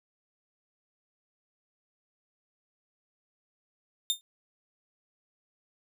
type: tone with exponential decay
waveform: sawtooth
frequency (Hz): 3628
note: A#7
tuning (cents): -48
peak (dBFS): -18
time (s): 4.1-4.21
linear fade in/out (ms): 0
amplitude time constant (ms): 22
effects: none